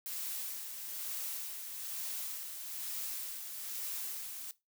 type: noise with tremolo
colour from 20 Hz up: blue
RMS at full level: -39 dBFS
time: 0.06-4.51 s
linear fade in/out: 0 ms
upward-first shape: sine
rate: 1.1 Hz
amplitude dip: 45%
effects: noise-tail reverb RT60 0.2 s tail -17 dB re dry